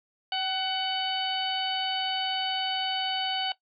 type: harmonic tone with a mistuned harmonic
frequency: 748 Hz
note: F#5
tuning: 19 cents sharp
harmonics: 1 / 2 / 3 / 4 / 5 / 6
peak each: -31 / -37 / -40 / -30 / -40 / -37 dBFS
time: 0.32-3.52 s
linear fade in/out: 2 ms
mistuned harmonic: 1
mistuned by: +34 cents
effects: noise-tail reverb RT60 0.1 s tail -17 dB re dry